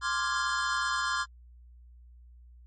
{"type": "chord", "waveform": "square", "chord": "D half-diminished seventh", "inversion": "third", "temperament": "equal", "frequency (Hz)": [1046.5, 1174.7, 1396.9, 1661.2], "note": ["C6", "D6", "F6", "Ab6"], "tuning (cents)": [0, 0, 0, 0], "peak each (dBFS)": [-33, -35, -33, -34], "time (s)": [0.01, 1.26], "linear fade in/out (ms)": 50, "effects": ["added 60 Hz sine -50 dBFS peak until 2.66 s", "MP3 32 kbps"]}